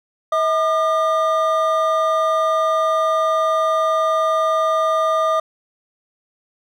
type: tone pair together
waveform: triangle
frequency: 640.5 / 1210 Hz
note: E5 / D#6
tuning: -50 / -49 cents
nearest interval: major seventh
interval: 1101 cents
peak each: -16 dBFS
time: 0.32-5.4 s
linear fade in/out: 5 ms
effects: none